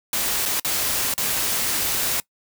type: noise with dropouts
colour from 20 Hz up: white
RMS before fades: -23 dBFS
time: 0.13-2.2 s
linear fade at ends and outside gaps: 1 ms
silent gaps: 0.454-0.459 / 0.598-0.647 / 1.139-1.179 s
effects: noise-tail reverb RT60 0.1 s tail -22 dB re dry